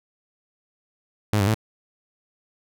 sawtooth tone with pitch steps, 105.4 / 98.3 / 109.4 Hz, G#2 / G2 / A2, +26 / +5 / -9 cents, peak -14 dBFS, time 1.33-1.543 s, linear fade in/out 0 ms, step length 71 ms, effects none

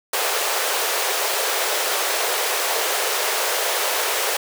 pink high-pass noise, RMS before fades -22 dBFS, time 0.13-4.37 s, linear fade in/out 5 ms, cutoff 410 Hz, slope 48 dB/octave, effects none

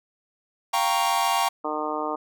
45% pulse chord, G half-diminished seventh, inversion third, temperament equal with one note detuned, 698.5 / 786.3 / 932.3 / 1108.7 Hz, F5 / G5 / Bb5 / Db6, 0 / +5 / 0 / 0 cents, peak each -28 / -26 / -25 / -27 dBFS, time 0.73-1.49 s, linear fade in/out 10 ms
harmonic tone, 152.5 Hz, D#3, 34 cents flat, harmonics 2 / 3 / 4 / 5 / 6 / 7 / 8, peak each -33 / -33 / -33 / -33 / -33 / -33 / -33 dBFS, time 1.64-2.16 s, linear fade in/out 10 ms
effects none

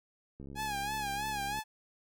click train, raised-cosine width 3 ms, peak -34 dBFS, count 83, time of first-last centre 0.4-1.588 s, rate 69 Hz
sawtooth tone with vibrato, 830.6 Hz, G#5, in tune, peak -30 dBFS, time 0.55-1.64 s, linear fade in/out 50 ms, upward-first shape sine, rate 3.1 Hz, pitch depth 80 cents each way
effects none

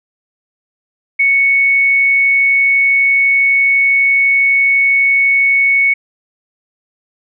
sine tone, 2217 Hz, C#7, in tune, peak -8 dBFS, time 1.19-5.94 s, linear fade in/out 10 ms, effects none

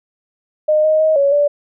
sine tone with pitch steps, 613 / 623 / 629 / 560 / 581 Hz, D#5 / D#5 / D#5 / C#5 / D5, -26 / +2 / +19 / +18 / -19 cents, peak -10 dBFS, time 0.68-1.48 s, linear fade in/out 10 ms, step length 160 ms, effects none

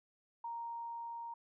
sine tone with level ramp, 932.3 Hz, A#5, in tune, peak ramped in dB -39 to -42 dBFS, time 0.44-1.34 s, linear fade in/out 5 ms, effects none

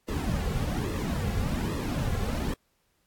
brown noise with flanger, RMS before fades -29 dBFS, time 0.08-2.54 s, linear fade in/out 5 ms, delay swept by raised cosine 1.3 to 3.3 ms, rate 1.2 Hz, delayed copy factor -0.75, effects pink hiss -72 dBFS RMS until 3.06 s + AAC 64 kbps

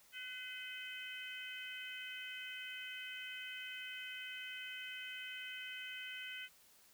harmonic tone with a mistuned harmonic, 510 Hz, C5, 44 cents flat, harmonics 3 / 4 / 5 / 6, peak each -50 / -51 / -50 / -49 dBFS, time 0.12-6.49 s, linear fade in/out 50 ms, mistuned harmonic 3, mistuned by -25 cents, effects white hiss -66 dBFS RMS until 6.93 s

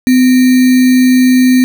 sine tone with sample-and-hold, 254 Hz, B3, 49 cents sharp, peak -4 dBFS, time 0.07-1.64 s, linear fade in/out 0 ms, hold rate 2100 Hz, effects none

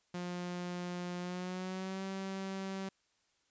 sawtooth tone with pitch glide, 177.5 to 192.45 Hz, F3 to G3, +28 to -32 cents, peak -34 dBFS, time 0.14-2.89 s, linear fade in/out 5 ms, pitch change +140 cents, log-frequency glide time 1.19-2.04 s, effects white hiss -75 dBFS RMS until 3.5 s + resampled to 16000 Hz

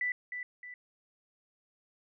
sine tone with echo, 1981 Hz, B6, 5 cents sharp, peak -29 dBFS, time 0.01-0.12 s, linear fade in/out 2 ms, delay 310 ms, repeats 2, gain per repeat -7 dB, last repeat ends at 0.74 s, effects none

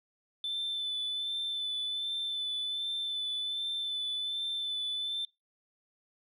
sine tone with vibrato, 3520 Hz, A7, in tune, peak -30 dBFS, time 0.44-5.25 s, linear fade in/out 2 ms, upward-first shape sine, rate 1.3 Hz, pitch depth 20 cents each way, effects noise-tail reverb RT60 0.2 s tail -21 dB re dry + tanh soft clip ceiling -29 dBFS

